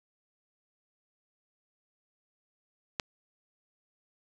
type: click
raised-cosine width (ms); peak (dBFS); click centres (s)
0.2; -12; 2.998
effects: none